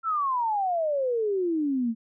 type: exponential sweep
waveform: sine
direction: down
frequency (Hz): 1368 to 220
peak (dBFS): -23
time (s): 0.03-1.95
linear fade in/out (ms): 50
effects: none